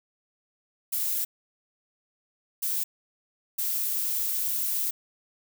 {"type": "noise bursts at uneven times", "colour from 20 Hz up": "violet", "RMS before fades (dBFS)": -28, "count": 3, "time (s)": [[0.92, 1.25], [2.62, 2.84], [3.58, 4.91]], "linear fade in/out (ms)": 10, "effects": []}